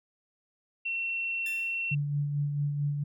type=tone; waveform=sine; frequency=2714 Hz; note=E7; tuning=50 cents sharp; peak=-29 dBFS; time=0.85-1.95 s; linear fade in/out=10 ms
type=tone with exponential decay; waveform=5% pulse; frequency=1760 Hz; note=A6; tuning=in tune; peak=-29 dBFS; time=1.46-1.89 s; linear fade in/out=2 ms; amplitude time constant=92 ms
type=tone with tremolo; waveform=sine; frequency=144.8 Hz; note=D3; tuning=24 cents flat; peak=-25 dBFS; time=1.91-3.04 s; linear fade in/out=10 ms; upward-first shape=sine; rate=4.5 Hz; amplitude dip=40%
effects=none